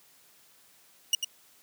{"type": "tone with echo", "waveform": "25% pulse", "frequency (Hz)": 2882, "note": "F#7", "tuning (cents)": -46, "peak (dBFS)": -17, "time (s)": [1.13, 1.15], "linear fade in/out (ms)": 2, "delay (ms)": 96, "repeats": 1, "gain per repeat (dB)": -7, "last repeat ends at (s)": 1.246, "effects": ["white hiss -60 dBFS RMS until 1.62 s", "high-pass 100 Hz 12 dB/octave"]}